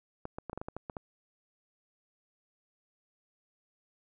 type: clicks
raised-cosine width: 1 ms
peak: -24 dBFS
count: 10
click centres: 0.254 / 0.385 / 0.497 / 0.531 / 0.576 / 0.615 / 0.685 / 0.766 / 0.898 / 0.968 s
effects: none